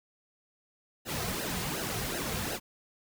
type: noise with flanger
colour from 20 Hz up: pink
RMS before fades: -34 dBFS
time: 1.05-2.6 s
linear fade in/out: 50 ms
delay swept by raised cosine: 0.86 to 3.56 ms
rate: 2.7 Hz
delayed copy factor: -0.8
effects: none